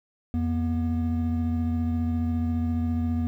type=tone pair together; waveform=triangle; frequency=85.06 / 240.6 Hz; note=F2 / B3; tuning=-45 / -45 cents; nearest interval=octave + tritone; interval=1800 cents; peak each=-24 dBFS; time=0.34-3.27 s; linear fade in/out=0 ms; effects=10-bit